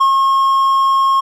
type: tone with ADSR envelope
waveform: triangle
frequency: 1081 Hz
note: C#6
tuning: 44 cents flat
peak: -6 dBFS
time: 0-1.21 s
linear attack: 13 ms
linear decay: 93 ms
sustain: -2 dB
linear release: 16 ms
effects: none